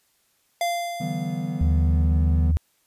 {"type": "tone with exponential decay", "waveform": "square", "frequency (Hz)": 692, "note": "F5", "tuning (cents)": -16, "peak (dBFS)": -21, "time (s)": [0.61, 2.09], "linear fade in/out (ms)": 2, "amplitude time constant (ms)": 320}
{"type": "chord", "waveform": "triangle", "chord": "E minor seventh", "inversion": "third", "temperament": "equal with one note detuned", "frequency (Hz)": [146.83, 164.81, 191.52, 246.9], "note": ["D3", "E3", "G3", "B3"], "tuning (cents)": [0, 0, -40, 0], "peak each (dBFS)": [-29, -27, -30, -30], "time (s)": [1, 2.52], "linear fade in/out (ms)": 10}
{"type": "tone", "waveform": "sine", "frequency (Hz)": 77.5, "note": "D#2", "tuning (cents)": -6, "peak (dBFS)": -17, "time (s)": [1.61, 2.57], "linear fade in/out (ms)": 0}
{"effects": ["white hiss -66 dBFS RMS until 2.86 s", "resampled to 32000 Hz"]}